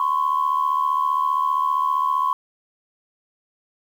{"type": "tone pair together", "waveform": "sine", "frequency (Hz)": [1020.8, 1096], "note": ["C6", "C#6"], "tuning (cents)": [-43, -20], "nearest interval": "minor second", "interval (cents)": 123, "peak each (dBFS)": -20, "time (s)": [0, 2.33], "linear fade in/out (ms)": 2, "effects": ["tanh soft clip ceiling -11 dBFS", "8-bit"]}